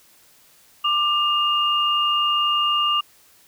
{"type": "tone pair together", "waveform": "sine", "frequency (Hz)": [1188, 2826], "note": ["D6", "F7"], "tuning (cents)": [20, 20], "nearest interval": "octave + minor third", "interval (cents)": 1500, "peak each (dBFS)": -20, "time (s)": [0.84, 3.01], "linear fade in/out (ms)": 10, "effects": ["white hiss -54 dBFS RMS until 3.47 s"]}